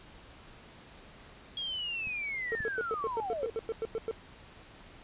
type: linear sweep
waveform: sine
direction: down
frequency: 3299 to 433.4 Hz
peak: -33 dBFS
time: 1.57-3.5 s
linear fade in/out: 2 ms
type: clicks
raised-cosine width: 5 ms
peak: -34 / -29 dBFS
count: 2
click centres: 2.072 / 2.605 s
type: tone bursts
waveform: triangle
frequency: 449.7 Hz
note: A4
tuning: 38 cents sharp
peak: -28 dBFS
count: 13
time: 2.52-4.111 s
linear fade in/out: 0 ms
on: 31 ms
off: 99 ms
effects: pink hiss -53 dBFS RMS until 5.03 s + resampled to 8000 Hz